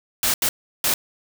white noise bursts at uneven times, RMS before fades -20 dBFS, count 3, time 0.23-0.34 / 0.42-0.49 / 0.84-0.94 s, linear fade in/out 2 ms, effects none

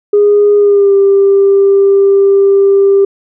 sine tone with pitch glide, 411.5 to 395.2 Hz, G#4 to G4, -16 to +14 cents, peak -3 dBFS, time 0.13-3.05 s, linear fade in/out 5 ms, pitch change -70 cents, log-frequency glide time 0.57-0.94 s, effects tanh soft clip ceiling 0 dBFS

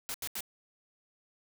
white noise bursts, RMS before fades -37 dBFS, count 3, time 0.09-0.406 s, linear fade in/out 0 ms, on 52 ms, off 80 ms, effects none

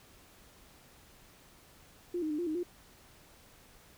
sine tone with pitch steps, 351.3 / 310.6 / 300.3 / 349.1 / 310.9 / 352.2 Hz, F4 / D#4 / D4 / F4 / D#4 / F4, +10 / -3 / +39 / -1 / -1 / +15 cents, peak -31 dBFS, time 2.14-2.632 s, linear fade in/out 5 ms, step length 82 ms, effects pink hiss -59 dBFS RMS until 3.97 s

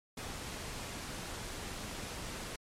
pink noise, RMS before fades -42 dBFS, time 0.17-2.56 s, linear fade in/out 5 ms, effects low-pass 10000 Hz 12 dB/octave + MP3 64 kbps

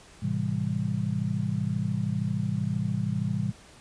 sine chord, A minor seventh, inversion none, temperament just, 110 / 132 / 165 / 198 Hz, A2 / C3 / E3 / G3, 0 / +16 / +2 / +18 cents, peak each -31 dBFS, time 0.22-3.52 s, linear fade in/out 10 ms, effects pink hiss -52 dBFS RMS until 3.8 s + resampled to 22050 Hz

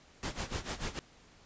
pink noise with tremolo, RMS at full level -35 dBFS, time 0.23-0.99 s, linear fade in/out 0 ms, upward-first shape sine, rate 6.8 Hz, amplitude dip 85%
clicks, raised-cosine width 2 ms, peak -29 dBFS, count 2, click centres 0.523 / 0.56 s
effects pink hiss -60 dBFS RMS until 1.45 s + resampled to 16000 Hz

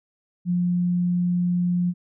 sine tone, 177 Hz, F3, 23 cents sharp, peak -19 dBFS, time 0.45-1.94 s, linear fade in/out 50 ms, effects none

